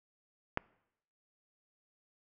click, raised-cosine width 0.5 ms, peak -15 dBFS, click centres 0.574 s, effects noise-tail reverb RT60 0.8 s tail -24 dB re dry

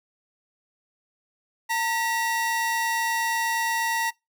45% pulse tone pair together, 911.8 / 1932 Hz, A#5 / B6, -39 / -39 cents, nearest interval octave + minor second, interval 1300 cents, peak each -25 / -27 dBFS, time 1.69-4.11 s, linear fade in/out 20 ms, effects noise-tail reverb RT60 0.2 s tail -23 dB re dry

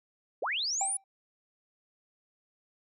sine linear sweep, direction up, 349.2 to 10150 Hz, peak -29 dBFS, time 0.42-0.97 s, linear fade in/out 5 ms
triangle tone with exponential decay, 779 Hz, G5, 11 cents flat, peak -25 dBFS, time 0.81-1.04 s, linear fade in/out 2 ms, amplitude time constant 49 ms
effects none

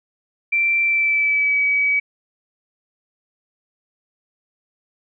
sine tone with pitch glide, 2349 to 2276 Hz, D7 to C#7, 0 to +45 cents, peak -15 dBFS, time 0.52-2 s, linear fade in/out 10 ms, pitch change -55 cents, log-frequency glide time 0.82-1.6 s, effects none

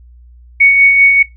sine tone with tremolo, 2227 Hz, C#7, 7 cents sharp, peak -3 dBFS, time 0.6-1.23 s, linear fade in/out 10 ms, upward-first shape sine, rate 5.1 Hz, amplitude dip 40%, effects noise-tail reverb RT60 0.2 s tail -19 dB re dry + added 60 Hz sine -37 dBFS peak until 1.36 s

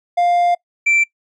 triangle tone pair in turn, 701 / 2342 Hz, F5 / D7, +6 / -5 cents, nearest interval octave + major sixth, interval 2089 cents, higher second, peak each -10 dBFS, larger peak neither, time 0.17-0.55 / 0.86-1.04 s, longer first, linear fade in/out 10 ms, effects noise-tail reverb RT60 0.1 s tail -23 dB re dry + resampled to 24000 Hz

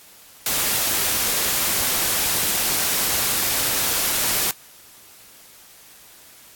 white noise, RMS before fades -21 dBFS, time 0.46-4.51 s, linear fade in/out 2 ms, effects white hiss -47 dBFS RMS until 6.55 s + AAC 64 kbps

